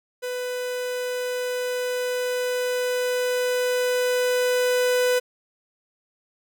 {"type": "tone with level ramp", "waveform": "45% pulse", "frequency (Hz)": 498.1, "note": "B4", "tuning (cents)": 15, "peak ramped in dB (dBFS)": [-27, -18], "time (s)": [0.22, 5.2], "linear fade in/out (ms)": 20, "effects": []}